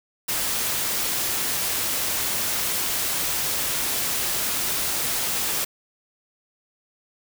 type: noise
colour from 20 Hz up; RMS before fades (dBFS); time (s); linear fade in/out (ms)
white; -25; 0.28-5.65; 10
effects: none